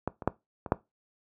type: clicks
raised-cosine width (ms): 1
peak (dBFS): -14 / -24 / -9 / -22 / -7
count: 5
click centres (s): 0.076 / 0.222 / 0.276 / 0.662 / 0.721
effects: noise-tail reverb RT60 0.2 s tail -19 dB re dry + high-pass 60 Hz 12 dB/octave